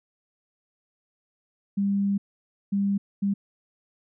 sine tone bursts at uneven times, 199.3 Hz, G3, 29 cents sharp, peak -21 dBFS, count 3, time 1.77-2.18 / 2.72-2.98 / 3.22-3.34 s, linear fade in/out 10 ms, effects none

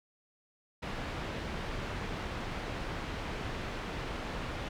pink low-pass noise, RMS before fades -38 dBFS, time 0.82-4.69 s, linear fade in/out 10 ms, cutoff 3000 Hz, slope 12 dB/octave, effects none

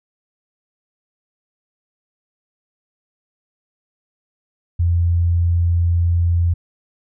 sine tone, 85.8 Hz, F2, 30 cents flat, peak -13 dBFS, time 4.79-6.54 s, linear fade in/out 10 ms, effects none

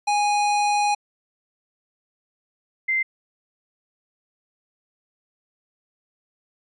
square / sine tone pair in turn, 826 / 2081 Hz, G#5 / C7, -10 / -10 cents, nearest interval octave + major third, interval 1600 cents, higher second, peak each -19 dBFS, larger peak neither, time 0.07-0.95 / 2.88-3.03 s, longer first, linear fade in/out 10 ms, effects resampled to 22050 Hz

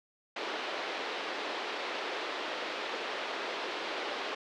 pink band-pass noise, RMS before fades -37 dBFS, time 0.36-4.35 s, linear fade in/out 5 ms, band 360 to 4100 Hz, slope 24 dB/octave, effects none

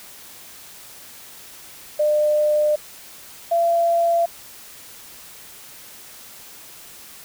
sine tone pair in turn, 601 / 679.1 Hz, D5 / F5, +40 / -49 cents, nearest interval major second, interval 211 cents, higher second, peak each -15 dBFS, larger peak neither, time 1.99-2.76 / 3.51-4.26 s, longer first, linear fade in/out 10 ms, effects white hiss -42 dBFS RMS until 7.24 s

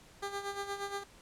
15% pulse tone with tremolo, 400 Hz, G4, 35 cents sharp, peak -28 dBFS, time 0.22-1.04 s, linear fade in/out 10 ms, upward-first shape sine, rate 8.5 Hz, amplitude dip 65%, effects pink hiss -58 dBFS RMS until 1.21 s + low-pass 10000 Hz 12 dB/octave

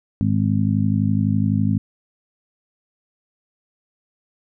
harmonic tone, 51.91 Hz, G#1, in tune, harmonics 2 / 3 / 4 / 5, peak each -20 / -24 / -20 / -24 dBFS, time 0.21-1.78 s, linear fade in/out 0 ms, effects none

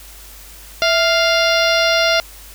harmonic tone with a mistuned harmonic, 698.5 Hz, F5, in tune, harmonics 1 / 2 / 3 / 4 / 5 / 6 / 7 / 8, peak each -16 / -19 / -21 / -22 / -23 / -24 / -24 / -25 dBFS, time 0.82-2.2 s, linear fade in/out 0 ms, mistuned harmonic 1, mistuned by -99 cents, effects added 50 Hz sine -40 dBFS peak until 2.54 s + white hiss -40 dBFS RMS until 2.54 s

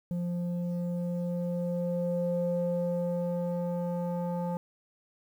square tone with low-pass filter sweep, 174.61 Hz, F3, in tune, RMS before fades -31 dBFS, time 0.11-4.57 s, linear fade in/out 0 ms, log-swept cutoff 350 to 770 Hz, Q 4.3, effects 10-bit

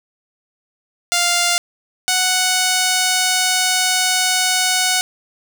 5% pulse tone pair in turn, 698.5 / 740 Hz, F5 / F#5, 0 / 0 cents, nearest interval minor second, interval 100 cents, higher second, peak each -3 dBFS, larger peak neither, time 1.12-1.58 / 2.08-5.01 s, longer second, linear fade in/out 0 ms, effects none

